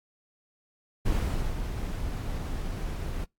brown noise with ADSR envelope, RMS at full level -25 dBFS, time 1.05-3.25 s, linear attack 13 ms, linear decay 490 ms, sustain -7 dB, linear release 15 ms, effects noise-tail reverb RT60 0.2 s tail -26 dB re dry + AAC 64 kbps

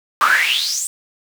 brown noise with high-pass filter sweep, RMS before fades -17 dBFS, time 0.21-0.87 s, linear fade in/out 0 ms, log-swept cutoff 1100 to 8500 Hz, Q 9.3, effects none

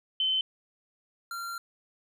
sine / square tone pair in turn, 3065 / 1377.6 Hz, G7 / F6, -40 / -24 cents, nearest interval octave + major second, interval 1384 cents, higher first, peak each -24 / -35 dBFS, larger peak first, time 0.2-0.41 / 1.31-1.58 s, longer second, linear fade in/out 2 ms, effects none

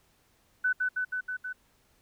sine tone with echo, 1500 Hz, F#6, 23 cents sharp, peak -23 dBFS, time 0.64-0.73 s, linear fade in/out 10 ms, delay 160 ms, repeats 5, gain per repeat -2 dB, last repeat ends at 1.53 s, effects pink hiss -67 dBFS RMS until 2.01 s

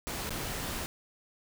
pink noise with dropouts, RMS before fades -36 dBFS, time 0.07-0.86 s, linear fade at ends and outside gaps 0 ms, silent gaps 0.294-0.306 s, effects none

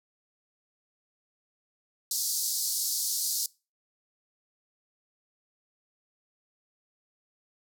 pink band-pass noise, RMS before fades -30 dBFS, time 2.11-3.46 s, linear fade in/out 2 ms, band 4400 to 16000 Hz, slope 48 dB/octave, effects noise-tail reverb RT60 0.3 s tail -23 dB re dry

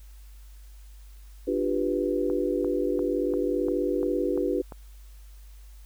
sine chord, G dominant seventh, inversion second, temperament equal with one note detuned, 293.7 / 351.5 / 392 / 493.9 Hz, D4 / F4 / G4 / B4, 0 / +11 / 0 / 0 cents, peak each -29 dBFS, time 1.47-4.62 s, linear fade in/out 10 ms
click train, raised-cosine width 1 ms, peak -25 dBFS, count 8, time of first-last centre 2.3-4.722 s, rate 2.89 Hz
effects added 50 Hz sine -44 dBFS peak until 5.85 s + white hiss -60 dBFS RMS until 5.85 s

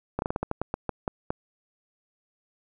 slowing click train, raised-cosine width 1 ms, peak -13 dBFS, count 12, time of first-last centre 0.19-1.305 s, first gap 31 ms, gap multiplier 1.22, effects none

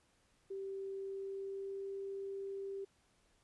sine tone with pitch glide, 389.3 to 392.5 Hz, G4 to G4, -12 to +2 cents, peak -40 dBFS, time 0.5-2.85 s, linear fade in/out 10 ms, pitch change +14 cents, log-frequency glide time 0.93-1.91 s, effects pink hiss -73 dBFS RMS until 3.43 s + resampled to 24000 Hz

